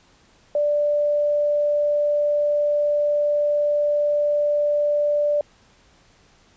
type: tone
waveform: sine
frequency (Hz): 588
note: D5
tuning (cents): +2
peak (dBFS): -17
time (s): 0.55-5.41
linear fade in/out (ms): 2
effects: pink hiss -56 dBFS RMS until 6.56 s + resampled to 16000 Hz